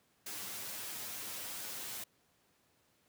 white noise with comb filter, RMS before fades -43 dBFS, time 0.26-2.04 s, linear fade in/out 5 ms, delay 9.5 ms, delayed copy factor +0.75, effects pink hiss -72 dBFS RMS until 3.08 s + high-pass 100 Hz 12 dB/octave

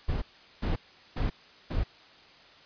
brown noise bursts, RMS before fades -28 dBFS, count 4, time 0.08-1.84 s, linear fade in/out 10 ms, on 140 ms, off 400 ms, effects white hiss -54 dBFS RMS until 2.65 s + resampled to 11025 Hz

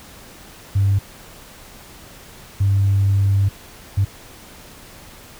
sine tone bursts at uneven times, 98.8 Hz, G2, 14 cents sharp, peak -12 dBFS, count 3, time 0.75-0.99 / 2.6-3.49 / 3.97-4.05 s, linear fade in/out 10 ms, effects tanh soft clip ceiling -9 dBFS + pink hiss -42 dBFS RMS until 5.39 s

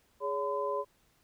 sine tone cluster, 413.5 / 564 / 1015 Hz, G#4 / C#5 / B5, -8 / +30 / +47 cents, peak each -35 / -34 / -34 dBFS, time 0.2-0.85 s, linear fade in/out 50 ms, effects pink hiss -69 dBFS RMS until 1.23 s

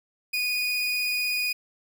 30% pulse tone, 2471 Hz, D#7, 13 cents flat, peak -22 dBFS, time 0.33-1.53 s, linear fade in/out 10 ms, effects none

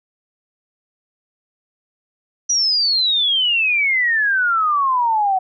sine exponential sweep, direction down, 5900 to 740 Hz, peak -14 dBFS, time 2.49-5.39 s, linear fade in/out 10 ms, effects none

